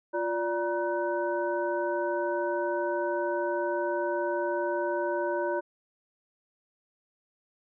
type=tone cluster; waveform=sine; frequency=350.2 / 583 / 950 / 1508 Hz; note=F4 / D5 / A#5 / F#6; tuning=+5 / -13 / +33 / +32 cents; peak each=-31 / -30 / -33 / -37 dBFS; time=0.13-5.61 s; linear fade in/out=20 ms; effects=none